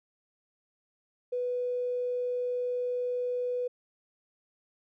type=tone with tanh clipping; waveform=triangle; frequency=493.9 Hz; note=B4; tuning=in tune; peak=-28 dBFS; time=1.32-3.68 s; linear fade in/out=10 ms; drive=3 dB; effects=none